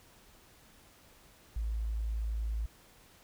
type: tone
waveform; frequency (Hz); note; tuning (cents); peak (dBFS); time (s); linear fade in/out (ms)
sine; 55; A1; 0; -31; 1.56-2.66; 5
effects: pink hiss -60 dBFS RMS until 3.23 s